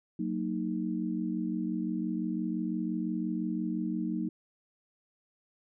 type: chord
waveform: sine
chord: D# minor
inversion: first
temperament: equal with one note detuned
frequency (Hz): 185 / 230.8 / 311.1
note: F#3 / A#3 / D#4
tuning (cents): 0 / -17 / 0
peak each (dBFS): -34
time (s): 0.19-4.29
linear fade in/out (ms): 5
effects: none